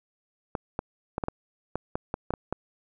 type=clicks; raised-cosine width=1 ms; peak=-14 dBFS; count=11; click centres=0.552 / 0.791 / 1.181 / 1.238 / 1.284 / 1.756 / 1.955 / 2.141 / 2.306 / 2.338 / 2.526 s; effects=none